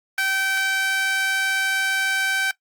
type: tone with high-pass filter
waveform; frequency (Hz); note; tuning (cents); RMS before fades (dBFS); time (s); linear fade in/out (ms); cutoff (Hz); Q
sawtooth; 773; G5; -24; -22; 0.18-2.51; 2; 1600; 2.2
effects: noise-tail reverb RT60 0.1 s tail -19 dB re dry + Opus 24 kbps

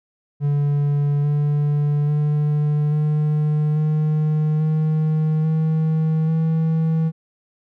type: tone with pitch steps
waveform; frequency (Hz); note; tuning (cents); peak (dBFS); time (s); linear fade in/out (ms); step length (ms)
triangle; 144.3 / 146.57 / 148.87 / 151.21 / 153.59 / 156 / 158.45 / 160.95; D3 / D3 / D3 / D#3 / D#3 / D#3 / D#3 / E3; -30 / -3 / +24 / -49 / -22 / +5 / +32 / -41; -14; 0.4-7.12; 50; 840
effects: none

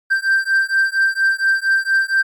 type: beating tone pair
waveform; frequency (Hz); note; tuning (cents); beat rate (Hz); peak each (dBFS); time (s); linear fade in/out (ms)
triangle; 1568 / 1572.3; G6 / G6; 0 / +5; 4.3; -15; 0.1-2.23; 20
effects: MP3 96 kbps

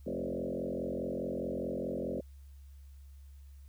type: tone with frequency modulation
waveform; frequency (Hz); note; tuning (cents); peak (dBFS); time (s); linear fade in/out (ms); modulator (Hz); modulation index
sine; 381; G4; -49; -33; 0.06-2.21; 10; 44.8; 4.6
effects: added 69 Hz sine -49 dBFS peak until 3.68 s + white hiss -71 dBFS RMS until 3.68 s

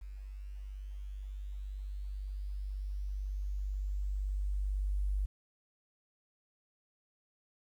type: tone with level ramp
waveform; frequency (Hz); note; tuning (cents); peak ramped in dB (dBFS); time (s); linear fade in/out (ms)
sine; 49; G1; 0; -42 to -29; 0.01-5.26; 10
effects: 11-bit

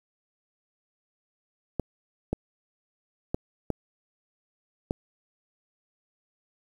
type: clicks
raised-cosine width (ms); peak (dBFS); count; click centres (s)
2; -13; 5; 1.797 / 2.33 / 3.345 / 3.703 / 4.909
effects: 8-bit

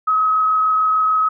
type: tone with frequency modulation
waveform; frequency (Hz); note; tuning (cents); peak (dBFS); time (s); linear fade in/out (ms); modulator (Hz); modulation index
sine; 1275; D#6; +42; -13; 0.07-1.29; 10; 26.7; 0.45
effects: none

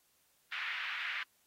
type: band-pass noise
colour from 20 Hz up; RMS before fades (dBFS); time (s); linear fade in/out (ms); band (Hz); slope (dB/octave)
pink; -39; 0.52-1.23; 2; 1600 to 2700; 24
effects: white hiss -72 dBFS RMS until 1.46 s + AAC 48 kbps

